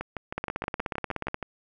two click trains, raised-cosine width 0.5 ms, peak -14 / -17 dBFS, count 17 / 10, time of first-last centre 0.38-1.344 / 0.01-1.427 s, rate 16.6 / 6.35 Hz, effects none

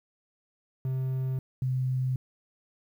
triangle / sine tone pair in turn, 130.9 / 129.1 Hz, C3 / C3, +1 / -23 cents, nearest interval unison, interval 24 cents, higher first, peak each -25 dBFS, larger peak neither, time 0.85-1.39 / 1.62-2.16 s, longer neither, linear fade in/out 2 ms, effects 10-bit

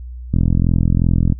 click train, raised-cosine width 5 ms, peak -3 dBFS, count 43, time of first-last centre 0.34-1.324 s, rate 42.7 Hz, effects noise-tail reverb RT60 0.1 s tail -22 dB re dry + added 61 Hz sine -28 dBFS peak until 1.39 s

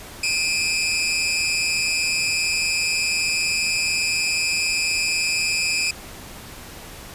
20% pulse tone pair together, 2396 / 2560 Hz, D7 / D#7, +34 / +49 cents, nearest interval minor second, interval 115 cents, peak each -18 dBFS, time 0.23-5.91 s, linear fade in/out 5 ms, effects pink hiss -39 dBFS RMS until 7.14 s + resampled to 32000 Hz

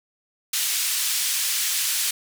white band-pass noise, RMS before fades -24 dBFS, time 0.53-2.11 s, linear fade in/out 5 ms, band 2200 to 12000 Hz, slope 12 dB/octave, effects none

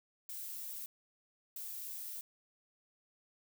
violet noise bursts at uneven times, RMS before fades -44 dBFS, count 2, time 0.29-0.86 / 1.56-2.21 s, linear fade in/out 2 ms, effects none

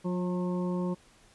harmonic tone with a mistuned harmonic, 180 Hz, F#3, 47 cents flat, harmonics 1 / 2 / 3 / 5 / 6, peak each -29 / -35 / -39 / -43 / -45 dBFS, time 0.04-0.95 s, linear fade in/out 20 ms, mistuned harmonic 2, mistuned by -21 cents, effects pink hiss -60 dBFS RMS until 1.34 s + resampled to 24000 Hz

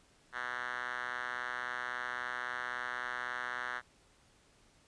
5% pulse tone with band-pass filter, 123.7 Hz, B2, 3 cents sharp, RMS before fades -39 dBFS, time 0.32-3.82 s, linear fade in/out 50 ms, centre 1700 Hz, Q 3.1, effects pink hiss -66 dBFS RMS until 4.87 s + resampled to 22050 Hz

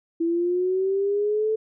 sine linear sweep, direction up, 329.6 to 440.6 Hz, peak -20 dBFS, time 0.2-1.56 s, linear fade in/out 10 ms, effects none

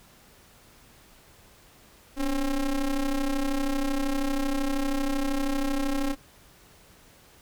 square ring-modulated tone, 133.6 Hz, C3, 36 cents sharp, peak -22 dBFS, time 2.16-6.16 s, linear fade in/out 50 ms, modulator 150 Hz, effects pink hiss -55 dBFS RMS until 7.41 s

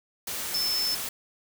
sine tone in noise, 5274 Hz, E8, in tune, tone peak -25 dBFS, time 0.54-0.95 s, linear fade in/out 5 ms, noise white, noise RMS -33 dBFS, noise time 0.27-1.09 s, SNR +5 dB, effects none

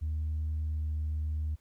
sine tone with pitch glide, 77.4 to 76.78 Hz, D#2 to D#2, -9 to -22 cents, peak -28 dBFS, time 0.01-1.56 s, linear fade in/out 20 ms, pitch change -13 cents, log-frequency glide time 0.65-0.85 s, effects tanh soft clip ceiling -27 dBFS + pink hiss -71 dBFS RMS until 1.6 s

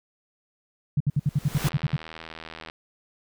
sine tone bursts, 144.2 Hz, D3, 31 cents flat, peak -18 dBFS, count 11, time 0.97-1.964 s, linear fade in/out 5 ms, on 34 ms, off 62 ms
pink noise with exponential growth, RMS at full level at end -28 dBFS, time 1.09-1.69 s, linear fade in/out 5 ms, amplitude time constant 130 ms
click train, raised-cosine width 0.3 ms, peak -22 dBFS, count 92, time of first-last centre 1.57-2.699 s, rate 80.6 Hz
effects none

